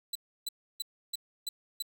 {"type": "tone bursts", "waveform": "sawtooth", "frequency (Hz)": 3985, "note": "B7", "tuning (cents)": 15, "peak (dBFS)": -29, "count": 6, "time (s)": [0.13, 1.824], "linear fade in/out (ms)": 5, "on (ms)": 24, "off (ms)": 310, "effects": []}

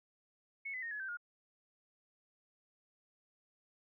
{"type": "tone with pitch steps", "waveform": "sine", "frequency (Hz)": [2200, 2017, 1850, 1696.4, 1555.6, 1426.5], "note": ["C#7", "B6", "A#6", "G#6", "G6", "F6"], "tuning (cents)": [-14, 36, -14, 36, -14, 36], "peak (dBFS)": -39, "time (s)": [0.65, 1.172], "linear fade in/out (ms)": 10, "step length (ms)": 87, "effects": []}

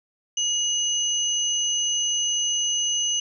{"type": "tone pair together", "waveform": "sine", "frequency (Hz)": [2897, 6139], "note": ["F#7", "G8"], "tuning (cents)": [-37, -37], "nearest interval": "octave + minor second", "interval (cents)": 1300, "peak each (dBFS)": -24, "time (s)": [0.37, 3.2], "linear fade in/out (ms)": 5, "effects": []}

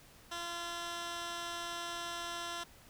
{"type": "tone with band-pass filter", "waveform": "15% pulse", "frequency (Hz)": 343.4, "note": "F4", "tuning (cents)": -29, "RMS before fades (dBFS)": -41, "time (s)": [0.31, 2.64], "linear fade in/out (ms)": 10, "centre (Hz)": 3600, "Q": 0.55, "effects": ["pink hiss -59 dBFS RMS until 2.89 s"]}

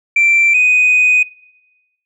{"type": "tone pair in turn", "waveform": "sine", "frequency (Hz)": [2349, 2494], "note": ["D7", "D#7"], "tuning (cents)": [0, 3], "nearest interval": "minor second", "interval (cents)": 103, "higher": "second", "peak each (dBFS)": -7, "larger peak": "neither", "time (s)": [[0.16, 0.54], [0.54, 1.23]], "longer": "second", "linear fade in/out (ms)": 5, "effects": ["noise-tail reverb RT60 1.0 s tail -23 dB re dry", "tanh soft clip ceiling -5 dBFS"]}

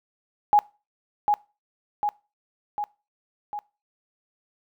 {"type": "tone with echo", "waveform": "sine", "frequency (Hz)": 830.6, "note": "G#5", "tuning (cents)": 0, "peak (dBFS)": -13, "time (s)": [0.53, 0.59], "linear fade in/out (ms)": 0, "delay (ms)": 750, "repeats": 4, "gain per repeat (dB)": -4, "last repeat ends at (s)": 3.59, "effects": ["noise-tail reverb RT60 0.3 s tail -22 dB re dry"]}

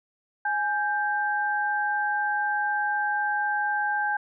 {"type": "tone pair together", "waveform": "sine", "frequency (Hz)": [832.9, 1574], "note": ["G#5", "G6"], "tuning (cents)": [5, 7], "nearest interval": "major seventh", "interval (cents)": 1102, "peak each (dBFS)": [-26, -26], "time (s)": [0.45, 4.17], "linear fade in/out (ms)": 5, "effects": []}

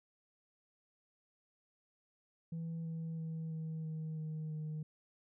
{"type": "tone with pitch steps", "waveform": "sine", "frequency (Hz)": [164.81, 163.01, 161.23, 159.47, 157.73, 156.01, 154.31], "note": ["E3", "E3", "E3", "D#3", "D#3", "D#3", "D#3"], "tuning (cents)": [0, -19, -38, 43, 24, 5, -14], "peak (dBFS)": -36, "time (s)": [2.52, 4.83], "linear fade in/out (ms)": 5, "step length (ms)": 330, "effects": ["tanh soft clip ceiling -37 dBFS"]}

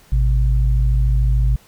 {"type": "tone pair together", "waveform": "sine", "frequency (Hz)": [53.31, 127.1], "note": ["G#1", "C3"], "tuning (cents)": [46, -50], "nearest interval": "octave + minor third", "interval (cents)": 1504, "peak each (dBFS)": [-13, -20], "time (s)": [0.12, 1.56], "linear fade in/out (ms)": 5, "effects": ["pink hiss -50 dBFS RMS until 1.67 s"]}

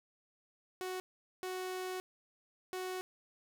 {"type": "tone bursts at uneven times", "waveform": "sawtooth", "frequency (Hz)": 370, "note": "F#4", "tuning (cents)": 0, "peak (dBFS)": -34, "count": 3, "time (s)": [[0.81, 1], [1.43, 2], [2.73, 3.01]], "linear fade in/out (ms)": 0, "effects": ["11-bit"]}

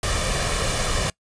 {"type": "noise with comb filter", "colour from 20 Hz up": "pink", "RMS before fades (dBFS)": -23, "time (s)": [0.03, 1.1], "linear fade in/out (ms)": 2, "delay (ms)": 1.7, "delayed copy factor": 0.55, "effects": ["noise-tail reverb RT60 0.1 s tail -24 dB re dry", "resampled to 22050 Hz"]}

